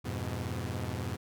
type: chord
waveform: sawtooth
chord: F diminished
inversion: none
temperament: equal with one note detuned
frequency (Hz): 87.31 / 103.83 / 124.98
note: F2 / Ab2 / Cb3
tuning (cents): 0 / 0 / +21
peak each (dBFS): -34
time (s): 0.04-1.17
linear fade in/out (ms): 20
effects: none